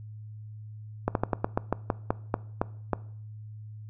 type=slowing click train; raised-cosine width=1 ms; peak=-10 dBFS; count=12; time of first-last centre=1.08-2.933 s; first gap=72 ms; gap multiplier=1.16; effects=noise-tail reverb RT60 0.6 s tail -20 dB re dry + added 107 Hz sine -40 dBFS peak until 3.89 s